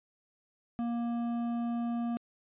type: tone with hard clipping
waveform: sine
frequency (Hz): 235.7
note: A#3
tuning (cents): +19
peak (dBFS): -32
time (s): 0.79-2.17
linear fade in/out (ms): 0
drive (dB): 9
effects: resampled to 8000 Hz